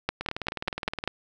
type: two click trains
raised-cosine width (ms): 0.3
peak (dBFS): -9 / -15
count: 6 / 17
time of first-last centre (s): 0.09-1.076 / 0.21-1.039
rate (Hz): 5.07 / 19.3
effects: none